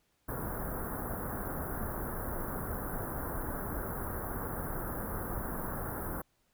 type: band-stop noise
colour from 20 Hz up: pink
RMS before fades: -37 dBFS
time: 0.28-6.22 s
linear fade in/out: 10 ms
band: 1600 to 11000 Hz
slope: 48 dB/octave
effects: pink hiss -74 dBFS RMS until 6.53 s